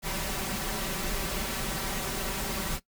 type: noise with comb filter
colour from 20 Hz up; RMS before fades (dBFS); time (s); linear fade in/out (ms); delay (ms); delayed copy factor
pink; -32; 0.02-2.8; 50; 5.2; +0.7
effects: noise-tail reverb RT60 0.1 s tail -18 dB re dry